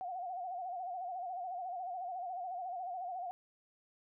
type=tone with vibrato; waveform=sine; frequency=727 Hz; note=F#5; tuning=31 cents flat; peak=-38 dBFS; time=0.01-3.31 s; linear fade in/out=0 ms; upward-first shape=sine; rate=14 Hz; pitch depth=86 cents each way; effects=none